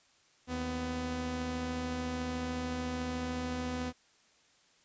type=tone pair together; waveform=sawtooth; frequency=78.75 / 250 Hz; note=D#2 / B3; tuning=+21 / +21 cents; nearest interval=octave + minor sixth; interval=2000 cents; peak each=-36 / -31 dBFS; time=0.47-3.93 s; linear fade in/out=50 ms; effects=white hiss -66 dBFS RMS until 4.84 s + resampled to 16000 Hz